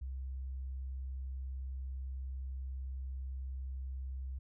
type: tone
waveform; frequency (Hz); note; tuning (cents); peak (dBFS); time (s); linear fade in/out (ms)
sine; 65.6; C2; +5; -38; 0.01-4.39; 10
effects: none